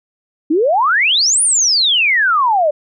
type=exponential two-way sweep; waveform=sine; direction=up then down; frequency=289.8 to 9870 to 572 Hz; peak=-10 dBFS; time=0.5-2.71 s; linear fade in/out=10 ms; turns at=1.42 s; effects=none